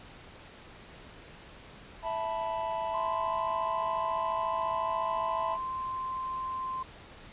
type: chord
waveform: triangle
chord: E suspended fourth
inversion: none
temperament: equal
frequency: 659.3 / 880 / 987.8 Hz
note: E5 / A5 / B5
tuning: 0 / 0 / 0 cents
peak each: -33 dBFS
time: 2.02-5.58 s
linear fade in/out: 50 ms
type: tone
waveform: sine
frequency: 1042 Hz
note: C6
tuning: 7 cents flat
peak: -32 dBFS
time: 2.94-6.83 s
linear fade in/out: 5 ms
effects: pink hiss -50 dBFS RMS until 7.32 s + resampled to 8000 Hz